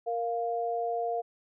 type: tone pair together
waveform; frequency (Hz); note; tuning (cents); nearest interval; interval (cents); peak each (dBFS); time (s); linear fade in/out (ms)
sine; 466.2 / 699; A#4 / F5; 0 / +1; perfect fifth; 701; -32 / -30; 0.06-1.22; 20
effects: none